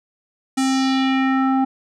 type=tone with low-pass filter sweep; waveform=square; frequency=265.1 Hz; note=C4; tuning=23 cents sharp; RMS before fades=-18 dBFS; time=0.57-1.65 s; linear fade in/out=10 ms; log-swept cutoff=8900 to 890 Hz; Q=2.1; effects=none